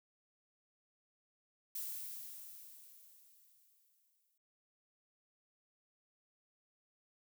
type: noise with exponential decay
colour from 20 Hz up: violet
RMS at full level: -41 dBFS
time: 1.75-4.38 s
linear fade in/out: 5 ms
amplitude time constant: 570 ms
effects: none